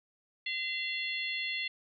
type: harmonic tone with a mistuned harmonic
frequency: 685 Hz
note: F5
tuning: 34 cents flat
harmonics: 3 / 4 / 5 / 6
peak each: -36 / -37 / -39 / -42 dBFS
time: 0.46-1.68 s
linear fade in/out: 5 ms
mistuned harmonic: 6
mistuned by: +62 cents
effects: none